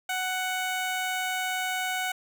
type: tone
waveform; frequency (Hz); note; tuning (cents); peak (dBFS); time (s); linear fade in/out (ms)
15% pulse; 743; F#5; +7; -21; 0.09-2.12; 5
effects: none